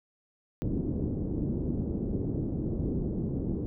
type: low-pass noise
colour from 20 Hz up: white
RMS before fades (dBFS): -31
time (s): 0.62-3.66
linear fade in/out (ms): 0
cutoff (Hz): 330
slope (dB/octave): 24
effects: none